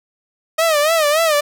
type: tone with vibrato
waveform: sawtooth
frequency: 622.3 Hz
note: D#5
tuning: in tune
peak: -9 dBFS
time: 0.58-1.41 s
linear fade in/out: 10 ms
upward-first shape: sine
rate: 3.5 Hz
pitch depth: 120 cents each way
effects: none